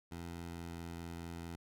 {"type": "tone with pitch glide", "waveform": "15% pulse", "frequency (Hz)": [85.2, 84.56], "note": ["F2", "E2"], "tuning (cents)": [-42, 45], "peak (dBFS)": -37, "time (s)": [0.11, 1.56], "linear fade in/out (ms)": 10, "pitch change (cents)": -13, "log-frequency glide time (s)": [0.42, 0.76], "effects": []}